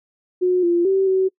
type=tone with pitch steps; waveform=sine; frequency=363.4 / 345.3 / 385.4 / 378.4 Hz; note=F#4 / F4 / G4 / F#4; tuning=-31 / -20 / -29 / +39 cents; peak=-14 dBFS; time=0.41-1.29 s; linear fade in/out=20 ms; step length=220 ms; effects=noise-tail reverb RT60 0.1 s tail -24 dB re dry